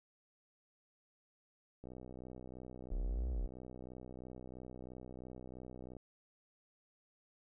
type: click train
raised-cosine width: 2 ms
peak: -37 dBFS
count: 261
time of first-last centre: 1.84-5.967 s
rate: 63 Hz
type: exponential two-way sweep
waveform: sine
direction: up then down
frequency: 35.72 to 64.4 to 35.72 Hz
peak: -34 dBFS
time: 2.91-3.47 s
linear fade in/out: 10 ms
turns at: 3.31 s
effects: none